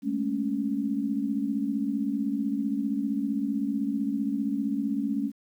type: tone cluster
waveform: sine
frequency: 207.5 / 223 / 277.8 Hz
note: G#3 / A3 / C#4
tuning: -1 / +23 / +4 cents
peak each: -31 / -31 / -28 dBFS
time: 0.02-5.32 s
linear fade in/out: 50 ms
effects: 10-bit